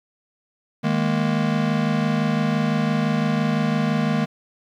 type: chord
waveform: square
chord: D# suspended fourth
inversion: none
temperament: just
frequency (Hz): 155.56 / 207.4 / 233.3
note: D#3 / G#3 / A#3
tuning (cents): 0 / -2 / +2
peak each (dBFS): -24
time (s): 0.83-4.26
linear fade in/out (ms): 20
effects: low-pass 4000 Hz 12 dB/octave + 9-bit